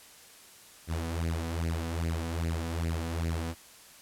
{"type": "tone with flanger", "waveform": "sawtooth", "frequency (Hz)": 82.7, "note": "E2", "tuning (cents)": 6, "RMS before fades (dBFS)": -32, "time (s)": [0.87, 3.55], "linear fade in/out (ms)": 50, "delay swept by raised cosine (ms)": [0.42, 4.12], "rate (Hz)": 2.5, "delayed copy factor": 0.75, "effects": ["white hiss -53 dBFS RMS until 4.01 s", "low-pass 12000 Hz 12 dB/octave"]}